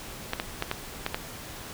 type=clicks; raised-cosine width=0.3 ms; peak=-11 dBFS; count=6; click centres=0.334 / 0.399 / 0.624 / 0.714 / 1.064 / 1.145 s; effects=pink hiss -41 dBFS RMS until 1.73 s